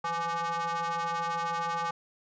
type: ring-modulated tone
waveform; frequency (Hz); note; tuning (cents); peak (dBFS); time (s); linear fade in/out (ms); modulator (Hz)
square; 169.4; E3; +48; -27; 0.04-1.91; 5; 1010
effects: resampled to 16000 Hz + 11-bit